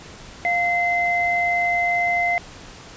sine tone pair together, 702 / 2063 Hz, F5 / C7, +9 / -25 cents, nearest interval octave + perfect fifth, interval 1866 cents, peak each -21 / -20 dBFS, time 0.45-2.38 s, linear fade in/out 0 ms, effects pink hiss -41 dBFS RMS until 2.96 s + resampled to 16000 Hz

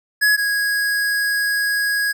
square tone pair in turn, 1684 / 1655.1 Hz, G#6 / G#6, +24 / -6 cents, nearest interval unison, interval 30 cents, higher first, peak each -13 / -18 dBFS, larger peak first, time 0.21-0.37 / 0.37-2.13 s, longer second, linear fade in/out 20 ms, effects none

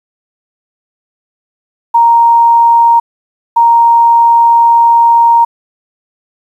sine tone bursts at uneven times, 932.3 Hz, A#5, in tune, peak -3 dBFS, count 2, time 1.94-3 / 3.56-5.45 s, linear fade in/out 10 ms, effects 7-bit

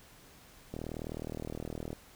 click train, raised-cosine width 2 ms, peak -25 dBFS, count 48, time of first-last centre 0.74-1.93 s, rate 39.5 Hz, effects pink hiss -57 dBFS RMS until 2.15 s

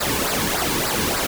pink noise with flanger, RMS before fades -22 dBFS, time 0-1.27 s, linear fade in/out 10 ms, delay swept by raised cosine 0.31 to 1.61 ms, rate 3.4 Hz, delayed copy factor -0.7, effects none

